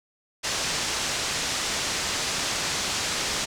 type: low-pass noise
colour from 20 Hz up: white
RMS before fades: -28 dBFS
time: 0.43-3.46 s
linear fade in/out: 20 ms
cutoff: 7200 Hz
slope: 24 dB/octave
effects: none